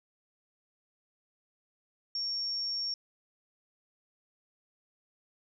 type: tone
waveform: sine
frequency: 5510 Hz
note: F8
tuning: 24 cents flat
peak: -31 dBFS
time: 2.15-2.94 s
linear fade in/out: 2 ms
effects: none